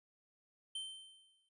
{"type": "tone with exponential decay", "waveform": "square", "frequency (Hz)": 3105, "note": "G7", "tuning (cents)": -17, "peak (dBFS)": -39, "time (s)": [0.75, 1.49], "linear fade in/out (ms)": 5, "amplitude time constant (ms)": 160, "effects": ["resampled to 24000 Hz"]}